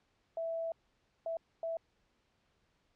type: tone bursts at uneven times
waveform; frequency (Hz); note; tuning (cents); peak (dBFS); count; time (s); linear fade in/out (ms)
sine; 659.3; E5; 0; -34; 3; 0.37-0.72 / 1.26-1.37 / 1.63-1.77; 2
effects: pink hiss -75 dBFS RMS until 2.95 s + low-pass 5000 Hz 12 dB/octave